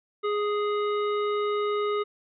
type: harmonic tone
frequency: 415.3 Hz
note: G#4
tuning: in tune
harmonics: 1 / 3 / 5 / 7 / 9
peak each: -25 / -30 / -40 / -45 / -43 dBFS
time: 0.23-2.04 s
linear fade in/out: 20 ms
effects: none